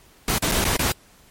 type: noise with dropouts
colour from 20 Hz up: pink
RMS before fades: -21 dBFS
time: 0.28-0.92 s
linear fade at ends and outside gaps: 2 ms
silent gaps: 0.383-0.423 / 0.515-0.519 / 0.642-0.65 / 0.767-0.792 s
effects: pink hiss -53 dBFS RMS until 1.3 s + MP3 64 kbps